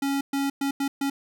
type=tone bursts at uneven times; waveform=square; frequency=277.2 Hz; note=C#4; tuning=in tune; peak=-24 dBFS; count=5; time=0.02-0.21 / 0.33-0.5 / 0.61-0.71 / 0.8-0.88 / 1.01-1.1 s; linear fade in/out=5 ms; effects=none

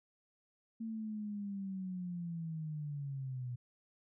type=linear sweep; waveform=sine; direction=down; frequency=226.7 to 121.1 Hz; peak=-38 dBFS; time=0.8-3.56 s; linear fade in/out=10 ms; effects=none

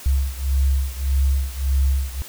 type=beating tone pair; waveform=sine; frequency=67 / 68.7 Hz; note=C2 / C#2; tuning=+42 / -15 cents; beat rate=1.7 Hz; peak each=-19 / -21 dBFS; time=0.06-2.22 s; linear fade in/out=0 ms; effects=white hiss -39 dBFS RMS until 2.28 s

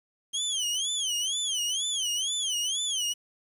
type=tone with vibrato; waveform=25% pulse; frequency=3166 Hz; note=G7; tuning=17 cents sharp; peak=-23 dBFS; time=0.33-3.14 s; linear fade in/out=20 ms; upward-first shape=sine; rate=2.1 Hz; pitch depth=180 cents each way; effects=resampled to 32000 Hz + 9-bit

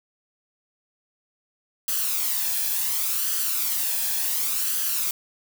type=noise with flanger; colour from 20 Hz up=blue; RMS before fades=-25 dBFS; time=1.88-5.11 s; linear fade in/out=2 ms; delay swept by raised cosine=0.65 to 1.21 ms; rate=0.69 Hz; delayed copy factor=+0.55; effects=none

